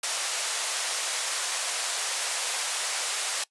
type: band-pass noise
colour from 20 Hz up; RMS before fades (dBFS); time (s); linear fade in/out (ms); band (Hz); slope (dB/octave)
white; -30; 0.03-3.44; 5; 520 to 10000; 24
effects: noise-tail reverb RT60 0.1 s tail -21 dB re dry + resampled to 24000 Hz